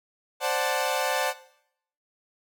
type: chord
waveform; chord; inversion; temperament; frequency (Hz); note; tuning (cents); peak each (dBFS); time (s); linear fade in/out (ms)
sawtooth; D dominant seventh; third; equal; 523.3 / 587.3 / 740 / 880; C5 / D5 / F#5 / A5; 0 / 0 / 0 / 0; -26; 0.4-1.34; 50
effects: noise-tail reverb RT60 0.7 s tail -17 dB re dry